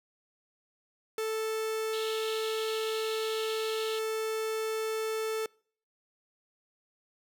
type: tone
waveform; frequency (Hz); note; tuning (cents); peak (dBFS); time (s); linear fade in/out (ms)
45% pulse; 440; A4; 0; -30; 1.18-5.46; 2
type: band-pass noise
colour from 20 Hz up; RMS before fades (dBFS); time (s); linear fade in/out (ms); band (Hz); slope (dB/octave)
pink; -42; 1.93-3.99; 2; 2700 to 4400; 96
effects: noise-tail reverb RT60 0.5 s tail -26 dB re dry